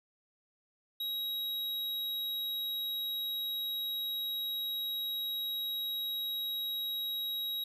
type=tone; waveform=square; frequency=3825 Hz; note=A#7; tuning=44 cents sharp; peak=-34 dBFS; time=1-7.64 s; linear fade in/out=5 ms; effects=resampled to 32000 Hz + 12-bit